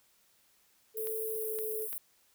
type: tone with pitch glide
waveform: sine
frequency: 440 to 435.2 Hz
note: A4 to A4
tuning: 0 to -19 cents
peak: -35 dBFS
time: 0.94-1.88 s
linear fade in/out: 50 ms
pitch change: -19 cents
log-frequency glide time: 1.26-1.69 s
type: high-pass noise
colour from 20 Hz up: white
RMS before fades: -39 dBFS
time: 0.97-1.98 s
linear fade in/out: 0 ms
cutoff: 10000 Hz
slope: 48 dB/octave
type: clicks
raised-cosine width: 0.2 ms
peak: -29 dBFS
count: 3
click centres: 1.071 / 1.588 / 1.929 s
effects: white hiss -68 dBFS RMS until 2.34 s